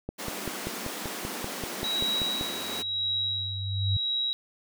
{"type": "click train", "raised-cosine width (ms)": 2, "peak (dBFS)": -19, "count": 13, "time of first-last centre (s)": [0.09, 2.411], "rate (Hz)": 5.17}
{"type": "high-pass noise", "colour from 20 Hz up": "pink", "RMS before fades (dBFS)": -36, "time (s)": [0.18, 2.83], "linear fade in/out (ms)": 20, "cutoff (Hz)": 190, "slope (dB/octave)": 48}
{"type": "tone with tremolo", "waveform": "sine", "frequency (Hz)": 3857, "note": "B7", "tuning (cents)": -42, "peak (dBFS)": -25, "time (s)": [1.84, 4.33], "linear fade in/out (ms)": 0, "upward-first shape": "sine", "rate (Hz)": 0.96, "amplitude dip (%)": 70}
{"type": "tone with exponential growth", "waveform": "sine", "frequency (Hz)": 98, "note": "G2", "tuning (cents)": 0, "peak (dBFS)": -22, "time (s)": [2.4, 3.97], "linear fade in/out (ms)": 5, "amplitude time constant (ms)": 340}
{"effects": []}